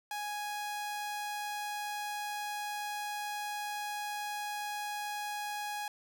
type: tone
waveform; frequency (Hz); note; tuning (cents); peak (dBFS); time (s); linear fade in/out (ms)
sawtooth; 830.6; G#5; 0; -32; 0.11-5.88; 2
effects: none